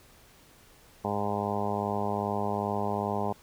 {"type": "harmonic tone", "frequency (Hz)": 102.5, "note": "G#2", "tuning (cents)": -22, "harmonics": [1, 2, 3, 4, 5, 6, 7, 8, 9, 10], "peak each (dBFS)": [-37, -34, -42, -35, -39, -37, -36, -35, -37, -40], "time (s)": [1.04, 3.33], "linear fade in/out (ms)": 10, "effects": ["pink hiss -57 dBFS RMS until 3.42 s"]}